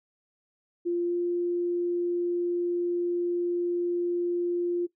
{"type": "tone with pitch glide", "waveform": "sine", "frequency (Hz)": [347.1, 349.5], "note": ["F4", "F4"], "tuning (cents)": [-11, 1], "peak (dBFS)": -24, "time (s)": [0.85, 4.87], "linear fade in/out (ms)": 20, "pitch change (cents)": 12, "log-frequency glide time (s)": [1.05, 1.14], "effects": ["noise-tail reverb RT60 0.1 s tail -17 dB re dry"]}